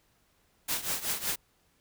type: noise with tremolo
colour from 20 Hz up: white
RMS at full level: -29 dBFS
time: 0.68-1.36 s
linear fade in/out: 10 ms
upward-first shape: triangle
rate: 5.3 Hz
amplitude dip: 85%
effects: pink hiss -69 dBFS RMS until 1.8 s